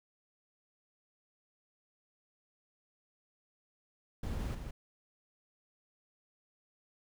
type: noise with echo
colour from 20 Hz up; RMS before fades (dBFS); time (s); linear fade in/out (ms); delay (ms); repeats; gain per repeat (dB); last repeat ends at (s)
brown; -37; 4.23-4.55; 5; 160; 1; -5; 4.71
effects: none